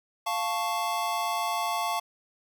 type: chord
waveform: square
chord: F augmented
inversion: none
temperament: equal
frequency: 698.5 / 880 / 1108.7 Hz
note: F5 / A5 / C#6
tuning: 0 / 0 / 0 cents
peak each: -32 dBFS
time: 0.26-2 s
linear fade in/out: 10 ms
effects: none